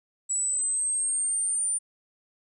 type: exponential sweep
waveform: sine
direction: up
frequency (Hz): 7830 to 9220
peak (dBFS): -24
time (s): 0.29-1.79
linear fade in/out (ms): 20
effects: none